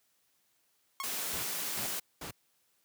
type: tone with exponential decay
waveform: sawtooth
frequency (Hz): 1090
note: C#6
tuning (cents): -29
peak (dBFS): -28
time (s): 1-1.12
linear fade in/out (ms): 1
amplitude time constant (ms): 25
type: high-pass noise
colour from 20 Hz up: white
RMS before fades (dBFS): -36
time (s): 1.03-2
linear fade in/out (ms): 10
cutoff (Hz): 140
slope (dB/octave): 48
type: noise bursts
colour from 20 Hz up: pink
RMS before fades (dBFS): -41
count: 3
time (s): 1.33-2.31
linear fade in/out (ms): 5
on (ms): 100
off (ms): 340
effects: white hiss -73 dBFS RMS until 2.84 s + high-pass 80 Hz 12 dB/octave